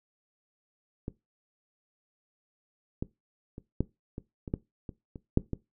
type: clicks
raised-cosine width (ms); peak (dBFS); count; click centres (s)
3; -21 / -18 / -28 / -13 / -24 / -25 / -15 / -25 / -28 / -8 / -18; 11; 1.081 / 3.025 / 3.581 / 3.806 / 4.181 / 4.478 / 4.539 / 4.892 / 5.158 / 5.374 / 5.533
effects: noise-tail reverb RT60 0.2 s tail -19 dB re dry